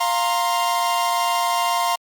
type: chord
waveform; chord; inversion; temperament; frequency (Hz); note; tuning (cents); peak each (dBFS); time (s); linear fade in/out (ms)
45% pulse; F suspended fourth; none; equal with one note detuned; 698.5 / 932.3 / 1054.4; F5 / Bb5 / C6; 0 / 0 / +13; -23; 0-1.96; 10
effects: Opus 48 kbps